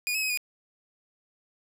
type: tone with pitch steps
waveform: sawtooth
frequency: 2450 / 2571 / 2536 / 2456 Hz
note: D#7 / E7 / D#7 / D#7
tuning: -27 / -44 / +32 / -23 cents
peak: -23 dBFS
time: 0.07-0.374 s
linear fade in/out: 0 ms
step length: 76 ms
effects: none